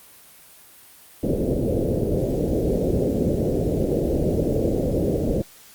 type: low-pass noise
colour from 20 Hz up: white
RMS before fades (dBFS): -22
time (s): 1.23-5.42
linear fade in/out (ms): 5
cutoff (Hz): 550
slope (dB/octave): 48
effects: white hiss -48 dBFS RMS until 5.74 s + Opus 32 kbps